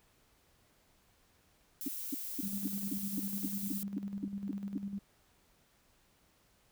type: noise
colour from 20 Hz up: violet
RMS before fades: -41 dBFS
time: 1.81-3.83 s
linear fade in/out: 0 ms
type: tone bursts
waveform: sine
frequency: 277.2 Hz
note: C#4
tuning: in tune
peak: -32 dBFS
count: 12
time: 1.86-4.776 s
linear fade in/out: 5 ms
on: 23 ms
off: 240 ms
type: tone with tremolo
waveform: sine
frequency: 199.2 Hz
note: G3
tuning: 28 cents sharp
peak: -35 dBFS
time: 2.43-4.99 s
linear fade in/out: 2 ms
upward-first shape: square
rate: 10 Hz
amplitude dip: 55%
effects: pink hiss -69 dBFS RMS until 6.71 s